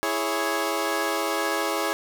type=chord; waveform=15% pulse; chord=C# minor; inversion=first; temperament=equal; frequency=329.6 / 415.3 / 554.4 Hz; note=E4 / G#4 / C#5; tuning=0 / 0 / 0 cents; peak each=-22 dBFS; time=0.03-1.93 s; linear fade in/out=0 ms; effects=none